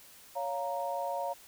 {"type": "chord", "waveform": "sine", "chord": "Bb minor", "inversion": "first", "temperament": "just", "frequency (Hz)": [559.4, 699.2, 932.3], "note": ["Db5", "F5", "Bb5"], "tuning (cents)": [16, 2, 0], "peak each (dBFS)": [-36, -36, -36], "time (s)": [0.35, 1.34], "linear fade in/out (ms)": 20, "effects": ["white hiss -55 dBFS RMS until 1.47 s"]}